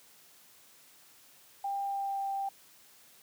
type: tone with pitch glide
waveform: sine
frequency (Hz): 795 to 786.8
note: G5 to G5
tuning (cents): +24 to +6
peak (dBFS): -31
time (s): 1.64-2.49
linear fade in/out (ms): 5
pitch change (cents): -18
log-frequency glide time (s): 1.85-2.21
effects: white hiss -59 dBFS RMS until 3.22 s + high-pass 100 Hz 12 dB/octave